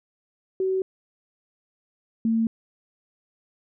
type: tone pair in turn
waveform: sine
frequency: 378.3 / 225.8 Hz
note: F#4 / A3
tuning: +38 / +45 cents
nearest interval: major sixth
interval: 893 cents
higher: first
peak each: -21 / -19 dBFS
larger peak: second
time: 0.6-0.82 / 2.25-2.47 s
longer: neither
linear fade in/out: 2 ms
effects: none